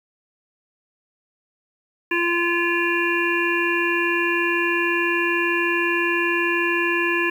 harmonic tone, 344.2 Hz, F4, 25 cents flat, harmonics 1 / 3 / 5 / 7 / 8, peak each -23 / -27 / -23 / -26 / -27 dBFS, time 2.11-7.3 s, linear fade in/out 5 ms, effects 8-bit

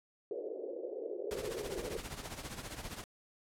pink band-pass noise, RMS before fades -41 dBFS, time 0.31-1.97 s, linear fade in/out 2 ms, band 370 to 530 Hz, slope 48 dB/octave
pink noise with tremolo, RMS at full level -41 dBFS, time 1.31-3.04 s, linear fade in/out 0 ms, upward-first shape triangle, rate 15 Hz, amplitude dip 75%
effects low-pass 12000 Hz 12 dB/octave

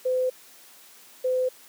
sine tone pair in turn, 510 / 510 Hz, C5 / C5, -44 / -44 cents, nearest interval unison, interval 0 cents, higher neither, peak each -21 dBFS, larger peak neither, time 0.05-0.3 / 1.24-1.49 s, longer neither, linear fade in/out 10 ms, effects white hiss -51 dBFS RMS until 1.68 s + high-pass 200 Hz 12 dB/octave

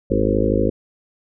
harmonic tone with a mistuned harmonic, 52.4 Hz, G#1, 16 cents sharp, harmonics 1 / 2 / 4 / 5 / 6 / 7 / 8 / 9 / 10, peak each -24 / -24 / -24 / -24 / -24 / -24 / -24 / -24 / -24 dBFS, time 0.1-0.7 s, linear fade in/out 10 ms, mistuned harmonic 10, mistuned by +22 cents, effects none

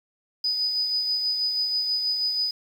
sine tone with tremolo, 4978 Hz, D#8, in tune, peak -21 dBFS, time 0.44-2.51 s, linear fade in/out 5 ms, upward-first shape sine, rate 6.2 Hz, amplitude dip 35%, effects 8-bit

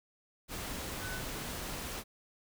sine tone in noise, 1500 Hz, F#6, 23 cents sharp, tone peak -41 dBFS, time 1-1.22 s, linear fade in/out 50 ms, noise pink, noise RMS -40 dBFS, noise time 0.48-2.04 s, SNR -4 dB, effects none

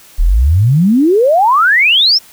sine exponential sweep, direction up, 34.77 to 5588 Hz, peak -6 dBFS, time 0.18-2.19 s, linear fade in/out 20 ms, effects white hiss -41 dBFS RMS until 2.32 s

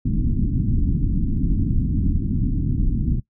pink low-pass noise, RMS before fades -20 dBFS, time 0.05-3.2 s, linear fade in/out 5 ms, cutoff 290 Hz, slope 48 dB/octave, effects noise-tail reverb RT60 0.1 s tail -19 dB re dry

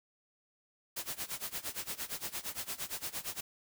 white noise with tremolo, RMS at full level -37 dBFS, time 0.96-3.41 s, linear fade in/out 10 ms, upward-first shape sine, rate 8.7 Hz, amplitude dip 90%, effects none

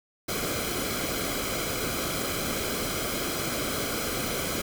pink noise with comb filter, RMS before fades -30 dBFS, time 0.28-4.62 s, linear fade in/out 10 ms, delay 1.1 ms, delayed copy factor -0.65, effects none

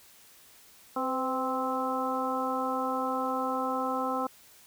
harmonic tone with a mistuned harmonic, 261.6 Hz, C4, in tune, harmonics 1 / 2 / 3 / 4 / 5, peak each -34 / -34 / -34 / -34 / -34 dBFS, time 0.96-4.27 s, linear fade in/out 5 ms, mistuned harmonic 2, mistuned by -39 cents, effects white hiss -56 dBFS RMS until 4.66 s

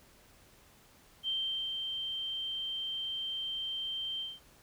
sine tone with ADSR envelope, 3136 Hz, G7, in tune, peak -30 dBFS, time 1.23-4.4 s, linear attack 49 ms, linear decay 430 ms, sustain -4 dB, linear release 200 ms, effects pink hiss -61 dBFS RMS until 4.62 s

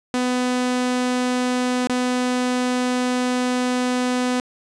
sawtooth tone with dropouts, 250 Hz, B3, 21 cents sharp, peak -15 dBFS, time 0.14-4.4 s, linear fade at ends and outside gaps 0 ms, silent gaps 1.871-1.896 s, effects resampled to 22050 Hz + 9-bit

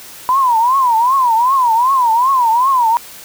sine tone with vibrato, 987 Hz, B5, 1 cent flat, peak -9 dBFS, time 0.29-2.97 s, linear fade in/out 0 ms, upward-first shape triangle, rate 2.6 Hz, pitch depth 210 cents each way, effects white hiss -35 dBFS RMS until 3.24 s

